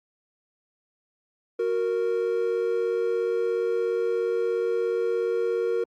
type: tone pair together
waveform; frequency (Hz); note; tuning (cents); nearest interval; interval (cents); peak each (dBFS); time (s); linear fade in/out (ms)
triangle; 368.2 / 465.2; F#4 / A#4; -8 / -4; major third; 404; -26 / -22; 1.59-5.84; 5
effects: Opus 48 kbps